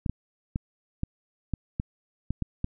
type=clicks; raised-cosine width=5 ms; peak=-15 dBFS; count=9; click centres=0.062 / 0.096 / 0.559 / 1.034 / 1.537 / 1.799 / 2.306 / 2.423 / 2.644 s; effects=none